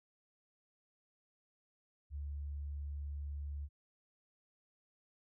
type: tone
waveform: sine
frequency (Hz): 72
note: D2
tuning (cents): -34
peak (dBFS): -39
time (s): 2.1-3.69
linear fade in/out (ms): 50
effects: none